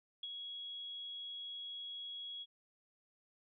sine tone with ADSR envelope, 3328 Hz, G#7, 3 cents sharp, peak -39 dBFS, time 0.23-2.46 s, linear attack 4 ms, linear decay 33 ms, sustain -4 dB, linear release 42 ms, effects none

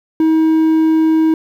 triangle tone, 318.6 Hz, D#4, 41 cents sharp, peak -7 dBFS, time 0.2-1.34 s, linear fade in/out 2 ms, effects 8-bit

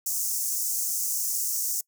pink high-pass noise, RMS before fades -28 dBFS, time 0.06-1.81 s, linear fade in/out 5 ms, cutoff 5800 Hz, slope 48 dB/octave, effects noise-tail reverb RT60 0.1 s tail -24 dB re dry

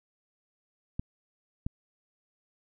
clicks, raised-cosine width 5 ms, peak -19 dBFS, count 2, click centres 0.995 / 1.665 s, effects none

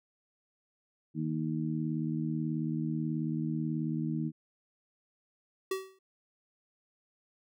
harmonic tone, 78.4 Hz, D#2, 14 cents sharp, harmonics 2 / 3 / 4, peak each -33 / -35 / -36 dBFS, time 1.14-4.32 s, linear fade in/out 50 ms
square tone with exponential decay, 381.5 Hz, G4, 47 cents flat, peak -28 dBFS, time 5.71-5.99 s, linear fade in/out 5 ms, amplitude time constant 60 ms
effects none

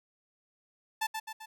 sawtooth tone with echo, 879 Hz, A5, 2 cents flat, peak -25 dBFS, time 1.01-1.07 s, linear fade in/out 10 ms, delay 130 ms, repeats 3, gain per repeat -5 dB, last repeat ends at 1.46 s, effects none

